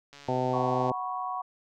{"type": "click train", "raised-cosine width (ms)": 0.2, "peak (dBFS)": -31, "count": 110, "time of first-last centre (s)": [0.13, 0.898], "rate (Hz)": 142}
{"type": "harmonic tone", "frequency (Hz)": 127.4, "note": "C3", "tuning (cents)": -46, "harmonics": [1, 2, 3, 4, 5, 6, 7], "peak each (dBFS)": [-33, -33, -33, -33, -33, -33, -33], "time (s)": [0.28, 0.92], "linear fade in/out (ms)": 5}
{"type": "chord", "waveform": "sine", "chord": "F# suspended fourth", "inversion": "none", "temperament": "equal with one note detuned", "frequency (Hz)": [740, 979.2, 1108.7], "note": ["F#5", "B5", "C#6"], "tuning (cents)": [0, -15, 0], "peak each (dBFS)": [-34, -36, -34], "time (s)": [0.53, 1.42], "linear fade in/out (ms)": 10}
{"effects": []}